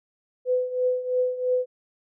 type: tone with tremolo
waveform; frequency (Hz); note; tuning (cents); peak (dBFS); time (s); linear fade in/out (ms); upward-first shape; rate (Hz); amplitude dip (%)
sine; 503; B4; +32; -18; 0.45-1.66; 50; triangle; 3; 80
effects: none